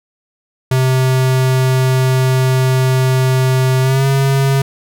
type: tone with pitch glide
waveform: square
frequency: 130 to 136.31 Hz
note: C3 to C#3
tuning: -11 to -29 cents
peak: -11 dBFS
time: 0.71-4.62 s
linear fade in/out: 5 ms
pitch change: +82 cents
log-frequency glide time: 3.81-4.06 s
effects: none